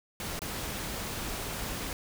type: noise with dropouts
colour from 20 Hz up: pink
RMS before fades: -36 dBFS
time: 0.2-1.93 s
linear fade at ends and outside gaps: 1 ms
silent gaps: 0.392-0.418 s
effects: none